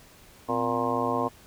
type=harmonic tone with a mistuned harmonic; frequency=117.8 Hz; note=A#2; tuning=19 cents sharp; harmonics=1 / 2 / 3 / 4 / 5 / 6 / 7 / 8 / 9; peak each=-38 / -31 / -36 / -31 / -33 / -33 / -36 / -33 / -30 dBFS; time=0.48-1.29 s; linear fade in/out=20 ms; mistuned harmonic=2; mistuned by=+150 cents; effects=pink hiss -53 dBFS RMS until 1.46 s